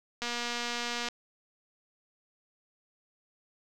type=click train; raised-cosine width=0.2 ms; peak=-17 dBFS; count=208; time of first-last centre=0.22-1.086 s; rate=239 Hz; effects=none